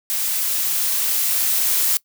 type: noise with level ramp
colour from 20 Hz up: blue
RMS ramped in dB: -22 to -18 dBFS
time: 0.1-1.97 s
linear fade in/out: 0 ms
effects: noise-tail reverb RT60 0.1 s tail -22 dB re dry